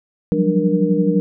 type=tone cluster; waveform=sine; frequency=174.4 / 186 / 197.8 / 297.1 / 470.2 Hz; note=F3 / F#3 / G3 / D4 / A#4; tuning=-2 / +9 / +16 / +20 / +15 cents; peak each=-20 dBFS; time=0.32-1.2 s; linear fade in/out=0 ms; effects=none